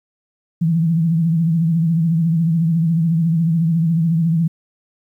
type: tone with vibrato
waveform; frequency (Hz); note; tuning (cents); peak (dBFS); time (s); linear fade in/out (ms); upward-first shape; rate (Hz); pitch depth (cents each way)
sine; 164.81; E3; 0; -13; 0.61-4.48; 10; triangle; 14; 92
effects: 9-bit